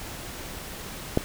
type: click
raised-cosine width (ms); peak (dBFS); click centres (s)
2; -6; 1.174
effects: pink hiss -38 dBFS RMS until 1.24 s